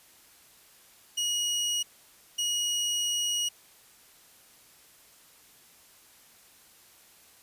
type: tone bursts at uneven times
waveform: 25% pulse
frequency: 2899 Hz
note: F#7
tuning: 36 cents flat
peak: -23 dBFS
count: 2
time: 1.17-1.83 / 2.38-3.49 s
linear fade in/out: 10 ms
effects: white hiss -57 dBFS RMS until 7.42 s + resampled to 32000 Hz